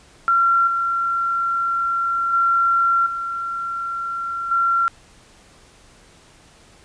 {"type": "tone with level steps", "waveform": "sine", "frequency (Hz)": 1368, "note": "F6", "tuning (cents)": -36, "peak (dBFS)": [-13, -18, -14, -23, -15], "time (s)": [0.28, 4.88], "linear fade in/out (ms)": 0, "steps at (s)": [0.67, 2.33, 3.06, 4.51], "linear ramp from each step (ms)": 5, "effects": ["pink hiss -50 dBFS RMS until 6.84 s", "resampled to 22050 Hz"]}